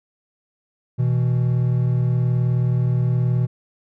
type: tone pair together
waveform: triangle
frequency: 123.47 / 162.46 Hz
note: B2 / E3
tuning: 0 / -25 cents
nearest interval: perfect fourth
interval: 475 cents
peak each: -15 / -22 dBFS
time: 0.98-3.47 s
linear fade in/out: 20 ms
effects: none